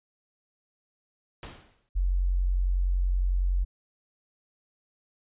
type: noise with exponential decay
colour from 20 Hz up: pink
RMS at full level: -38 dBFS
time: 1.43-1.89 s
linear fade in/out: 1 ms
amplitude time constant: 100 ms
type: tone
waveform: sine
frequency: 45.39 Hz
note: F#1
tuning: 32 cents flat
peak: -22 dBFS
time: 1.95-3.65 s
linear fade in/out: 20 ms
effects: resampled to 8000 Hz